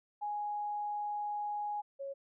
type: tone pair in turn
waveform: sine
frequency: 830.6 / 551 Hz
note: G#5 / C#5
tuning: 0 / -11 cents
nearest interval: perfect fifth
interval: 711 cents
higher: first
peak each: -34 / -38 dBFS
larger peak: first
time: 0.21-1.82 / 1.99-2.14 s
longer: first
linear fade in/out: 20 ms
effects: none